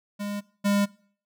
square tone pair in turn, 204.1 / 202.2 Hz, G#3 / G#3, -30 / -46 cents, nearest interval unison, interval 16 cents, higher first, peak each -30 / -21 dBFS, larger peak second, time 0.19-0.41 / 0.64-0.86 s, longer neither, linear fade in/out 20 ms, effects noise-tail reverb RT60 0.5 s tail -22 dB re dry

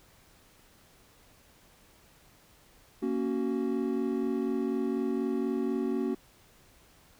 triangle chord, F# major, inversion first, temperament equal with one note detuned, 233.1 / 277.2 / 373.6 Hz, A#3 / C#4 / F#4, 0 / 0 / +17 cents, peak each -30 dBFS, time 3.02-6.15 s, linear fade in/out 10 ms, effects pink hiss -60 dBFS RMS until 7.19 s

